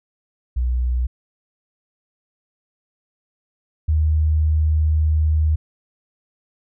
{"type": "tone pair in turn", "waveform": "sine", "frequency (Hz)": [61.74, 77.56], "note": ["B1", "D#2"], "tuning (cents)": [0, -5], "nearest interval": "major third", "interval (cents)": 395, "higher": "second", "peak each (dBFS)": [-17, -14], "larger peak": "second", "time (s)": [[0.56, 1.07], [3.88, 5.56]], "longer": "second", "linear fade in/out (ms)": 10, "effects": []}